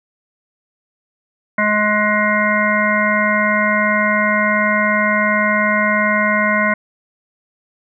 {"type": "harmonic tone", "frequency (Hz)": 210.7, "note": "G#3", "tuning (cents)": 25, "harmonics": [1, 3, 5, 7, 9, 10], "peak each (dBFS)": [-20, -20, -20, -20, -20, -20], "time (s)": [1.58, 6.74], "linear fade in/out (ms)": 5, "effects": []}